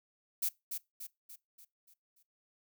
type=noise with echo; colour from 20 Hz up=violet; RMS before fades=-32 dBFS; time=0.42-0.49 s; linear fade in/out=10 ms; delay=290 ms; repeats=6; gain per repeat=-6 dB; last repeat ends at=2.23 s; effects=noise-tail reverb RT60 0.2 s tail -21 dB re dry